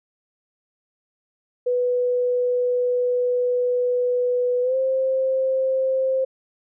sine tone with pitch glide, 493.9 to 526.3 Hz, B4 to C5, 0 to +10 cents, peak -18 dBFS, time 1.66-6.25 s, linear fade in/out 10 ms, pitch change +110 cents, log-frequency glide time 4.62-4.76 s, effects none

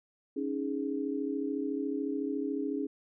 sine chord, C# suspended second, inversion none, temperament equal, 277.2 / 311.1 / 415.3 Hz, C#4 / D#4 / G#4, 0 / 0 / 0 cents, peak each -33 / -36 / -36 dBFS, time 0.36-2.87 s, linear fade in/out 10 ms, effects none

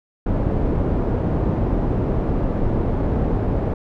pink low-pass noise, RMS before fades -20 dBFS, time 0.26-3.74 s, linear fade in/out 5 ms, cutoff 530 Hz, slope 12 dB/octave, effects none

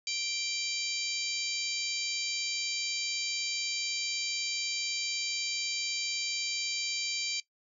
harmonic tone with a mistuned harmonic, 784 Hz, G5, in tune, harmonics 3 / 4 / 5 / 6 / 7 / 8 / 9, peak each -38 / -40 / -41 / -35 / -46 / -41 / -41 dBFS, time 0.07-7.4 s, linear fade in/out 2 ms, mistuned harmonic 8, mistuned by +26 cents, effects noise-tail reverb RT60 0.1 s tail -17 dB re dry

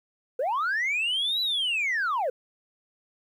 sine linear two-way sweep, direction up then down, 464.5 to 3996 to 464.5 Hz, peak -22 dBFS, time 0.39-2.3 s, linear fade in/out 5 ms, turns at 1.41 s, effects tanh soft clip ceiling -22 dBFS + 10-bit

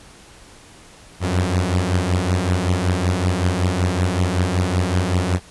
sawtooth beating tone pair, 88.1 / 93.4 Hz, F2 / F#2, +16 / +17 cents, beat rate 5.3 Hz, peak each -16 dBFS, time 1.2-5.4 s, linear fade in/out 50 ms, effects pink hiss -45 dBFS RMS until 5.5 s + resampled to 24000 Hz

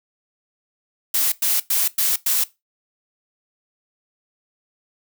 blue noise bursts, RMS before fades -19 dBFS, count 5, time 1.14-2.44 s, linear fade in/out 5 ms, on 180 ms, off 100 ms, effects noise-tail reverb RT60 0.2 s tail -18 dB re dry

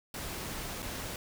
pink noise with dropouts, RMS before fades -39 dBFS, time 0.14-1.16 s, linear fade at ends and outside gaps 2 ms, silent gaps 0.822-0.826 s, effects none

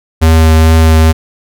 square tone with vibrato, 80.2 Hz, E2, 47 cents flat, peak -4 dBFS, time 0.21-1.13 s, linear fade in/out 20 ms, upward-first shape triangle, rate 2.3 Hz, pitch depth 15 cents each way, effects none

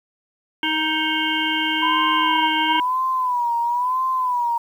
harmonic tone, 313.1 Hz, D#4, 11 cents sharp, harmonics 1 / 3 / 5 / 7 / 9 / 10, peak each -26 / -26 / -26 / -26 / -26 / -26 dBFS, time 0.63-2.8 s, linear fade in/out 2 ms
sine tone with vibrato, 987.8 Hz, B5, in tune, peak -18 dBFS, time 1.82-4.58 s, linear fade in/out 5 ms, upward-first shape sine, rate 1 Hz, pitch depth 91 cents each way
effects 8-bit

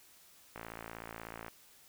click train, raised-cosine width 0.5 ms, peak -28 dBFS, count 53, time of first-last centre 0.56-1.482 s, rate 56.4 Hz, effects white hiss -61 dBFS RMS until 1.88 s

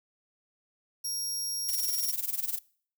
20% pulse tone, 5600 Hz, F8, 4 cents sharp, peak -26 dBFS, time 1.04-2.12 s, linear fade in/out 10 ms
violet noise with tremolo, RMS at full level -29 dBFS, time 1.68-2.59 s, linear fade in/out 10 ms, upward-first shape sine, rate 20 Hz, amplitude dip 85%
effects noise-tail reverb RT60 0.5 s tail -23 dB re dry

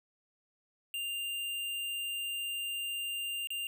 square tone with dropouts, 2794 Hz, F7, in tune, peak -35 dBFS, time 0.94-3.67 s, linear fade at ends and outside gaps 1 ms, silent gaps 3.472-3.504 s, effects none

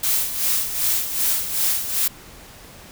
blue noise with tremolo, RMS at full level -19 dBFS, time 0.03-2.08 s, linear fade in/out 5 ms, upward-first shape sine, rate 2.6 Hz, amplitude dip 65%, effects pink hiss -43 dBFS RMS until 2.91 s

